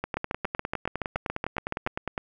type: two click trains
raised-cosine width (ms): 0.5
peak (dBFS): -14 / -13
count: 22 / 13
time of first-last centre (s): 0.04-2.178 / 0.17-1.865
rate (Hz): 9.82 / 7.08
effects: none